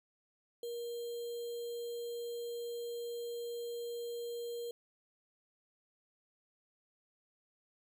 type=tone with sample-and-hold; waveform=sine; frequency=472.3 Hz; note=A#4; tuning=23 cents sharp; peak=-38 dBFS; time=0.63-4.71 s; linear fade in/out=2 ms; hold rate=3675 Hz; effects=none